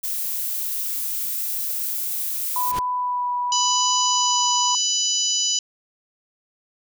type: noise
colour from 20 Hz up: violet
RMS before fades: -26 dBFS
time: 0.03-2.72 s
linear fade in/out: 10 ms
type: tone with vibrato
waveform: sine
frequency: 987.8 Hz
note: B5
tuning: in tune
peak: -21 dBFS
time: 2.56-4.75 s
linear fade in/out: 2 ms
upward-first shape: sine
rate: 0.9 Hz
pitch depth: 13 cents each way
type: noise with exponential growth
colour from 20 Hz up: pink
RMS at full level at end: -27 dBFS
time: 2.6-2.79 s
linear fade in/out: 1 ms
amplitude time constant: 40 ms
type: harmonic tone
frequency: 992 Hz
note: B5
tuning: 7 cents sharp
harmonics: 3 / 4 / 5 / 6 / 7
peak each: -25 / -31 / -26 / -24 / -25 dBFS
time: 3.52-5.59 s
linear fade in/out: 2 ms
effects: none